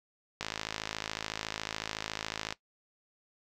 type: click train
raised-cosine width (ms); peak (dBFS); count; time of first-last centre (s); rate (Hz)
0.2; -16; 115; 0.41-2.525; 53.9
effects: noise-tail reverb RT60 0.1 s tail -18 dB re dry